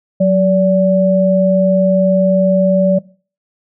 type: tone pair together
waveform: sine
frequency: 184.9 / 577.3 Hz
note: F#3 / D5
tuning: -1 / -30 cents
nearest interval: octave + minor sixth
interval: 1971 cents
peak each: -11 dBFS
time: 0.2-2.99 s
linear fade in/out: 10 ms
effects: noise-tail reverb RT60 0.4 s tail -21 dB re dry